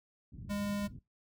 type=low-pass noise; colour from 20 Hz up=pink; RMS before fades=-45 dBFS; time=0.32-0.99 s; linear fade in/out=5 ms; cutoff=210 Hz; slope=24 dB/octave
type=tone; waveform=square; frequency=203.8 Hz; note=G#3; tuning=32 cents flat; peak=-34 dBFS; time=0.49-0.88 s; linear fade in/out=20 ms
effects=noise-tail reverb RT60 0.2 s tail -20 dB re dry + high-pass 60 Hz 12 dB/octave